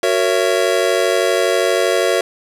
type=chord; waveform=square; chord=F# dominant seventh; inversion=none; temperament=just; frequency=370 / 462.5 / 555 / 666 Hz; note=F#4 / A#4 / C#5 / E5; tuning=0 / -14 / +2 / +18 cents; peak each=-20 dBFS; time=0.03-2.21 s; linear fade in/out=2 ms; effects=low-pass 11000 Hz 12 dB/octave + 8-bit